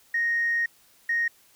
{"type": "tone pair in turn", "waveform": "sine", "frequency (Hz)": [1864.7, 1864.7], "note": ["A#6", "A#6"], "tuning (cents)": [0, 0], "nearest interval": "unison", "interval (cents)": 0, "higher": "neither", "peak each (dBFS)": -21, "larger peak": "neither", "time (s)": [[0.14, 0.66], [1.09, 1.28]], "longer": "first", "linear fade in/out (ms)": 5, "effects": ["tanh soft clip ceiling -17 dBFS", "white hiss -59 dBFS RMS until 1.55 s"]}